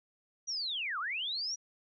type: linear two-way sweep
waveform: sine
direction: down then up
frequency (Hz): 5880 to 1100 to 5880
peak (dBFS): -33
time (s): 0.47-1.56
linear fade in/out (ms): 20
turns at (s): 0.99
effects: none